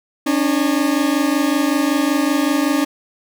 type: tone pair together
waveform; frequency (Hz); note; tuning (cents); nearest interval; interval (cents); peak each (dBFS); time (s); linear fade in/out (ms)
40% pulse; 276.1 / 301.4; C#4 / D4; -7 / +45; major second; 152; -17; 0.26-2.85; 10
effects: none